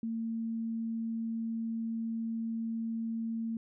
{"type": "tone", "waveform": "sine", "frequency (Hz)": 226.8, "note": "A#3", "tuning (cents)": -47, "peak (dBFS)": -32, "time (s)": [0.03, 3.57], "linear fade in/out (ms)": 2, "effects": []}